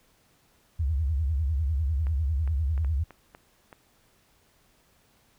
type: tone with vibrato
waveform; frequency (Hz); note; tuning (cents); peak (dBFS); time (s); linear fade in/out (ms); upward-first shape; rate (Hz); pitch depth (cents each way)
sine; 73.5; D2; +2; -23; 0.79-3.04; 10; sine; 10; 250
type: clicks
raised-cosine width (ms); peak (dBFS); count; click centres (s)
0.5; -30; 7; 2.069 / 2.476 / 2.778 / 2.847 / 3.107 / 3.349 / 3.728
effects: pink hiss -64 dBFS RMS until 5.38 s

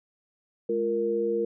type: tone cluster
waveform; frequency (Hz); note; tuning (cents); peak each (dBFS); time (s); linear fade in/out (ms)
sine; 210.2 / 348.4 / 465; G#3 / F4 / A#4; +21 / -4 / -4; -34 / -30 / -25; 0.69-1.45; 5
effects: none

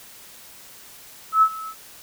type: tone with ADSR envelope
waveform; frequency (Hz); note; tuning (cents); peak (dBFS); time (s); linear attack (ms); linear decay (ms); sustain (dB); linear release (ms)
sine; 1300; E6; -24; -10; 1.32-1.75; 100; 66; -20; 64
effects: white hiss -45 dBFS RMS until 2.02 s

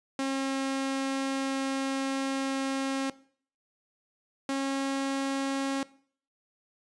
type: tone pair in turn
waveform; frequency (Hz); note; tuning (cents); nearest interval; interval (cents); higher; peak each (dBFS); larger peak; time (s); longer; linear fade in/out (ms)
sawtooth; 269.9 / 272.4; C#4 / C#4; -46 / -30; unison; 16; second; -24; neither; 0.19-3.1 / 4.49-5.83; first; 2
effects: noise-tail reverb RT60 0.5 s tail -19 dB re dry + resampled to 22050 Hz

